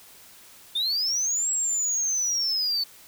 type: linear two-way sweep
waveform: sine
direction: up then down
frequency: 3520 to 7720 to 4454 Hz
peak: -20 dBFS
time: 0.75-2.84 s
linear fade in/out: 10 ms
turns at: 1.51 s
effects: tanh soft clip ceiling -22 dBFS + white hiss -50 dBFS RMS until 3.07 s